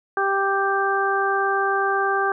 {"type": "harmonic tone", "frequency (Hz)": 392.6, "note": "G4", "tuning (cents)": 3, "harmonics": [1, 2, 3, 4], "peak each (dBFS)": [-24, -24, -24, -24], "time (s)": [0.17, 2.32], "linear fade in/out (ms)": 2, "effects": []}